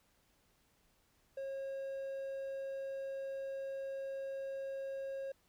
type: tone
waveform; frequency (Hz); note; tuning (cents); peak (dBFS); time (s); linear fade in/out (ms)
triangle; 542; C#5; -39; -37; 1.37-5.32; 5
effects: pink hiss -73 dBFS RMS until 5.48 s